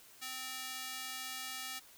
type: tone with high-pass filter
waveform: square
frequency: 259 Hz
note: C4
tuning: 17 cents flat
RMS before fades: -43 dBFS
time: 0.21-1.8 s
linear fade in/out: 20 ms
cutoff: 1900 Hz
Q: 0.56
effects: white hiss -59 dBFS RMS until 1.97 s